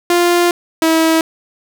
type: tone pair in turn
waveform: sawtooth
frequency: 349 / 323.4 Hz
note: F4 / E4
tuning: -1 / -33 cents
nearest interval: minor second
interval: 132 cents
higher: first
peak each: -6 dBFS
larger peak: neither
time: 0.1-0.51 / 0.82-1.21 s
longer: first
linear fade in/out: 2 ms
effects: none